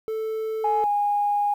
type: tone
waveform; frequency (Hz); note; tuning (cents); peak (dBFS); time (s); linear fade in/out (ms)
triangle; 440; A4; 0; -23; 0.08-0.84; 0
type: tone with pitch glide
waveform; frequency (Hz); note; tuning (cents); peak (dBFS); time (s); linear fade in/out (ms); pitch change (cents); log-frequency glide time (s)
sine; 835 to 821.1; G#5 to G#5; +9 to -20; -19; 0.64-1.54; 5; -29; 0.83-0.89
effects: tanh soft clip ceiling -12 dBFS + 9-bit